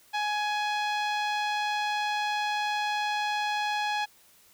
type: tone with low-pass filter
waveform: sawtooth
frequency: 837 Hz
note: G#5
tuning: 13 cents sharp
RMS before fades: -29 dBFS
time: 0.13-4.06 s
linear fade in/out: 20 ms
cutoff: 4000 Hz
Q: 1.2
effects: white hiss -59 dBFS RMS until 4.53 s